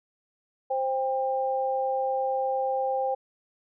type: tone pair together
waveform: sine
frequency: 525 / 796.4 Hz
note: C5 / G5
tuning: +6 / +27 cents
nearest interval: perfect fifth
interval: 721 cents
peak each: -27 dBFS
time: 0.7-3.15 s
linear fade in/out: 10 ms
effects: none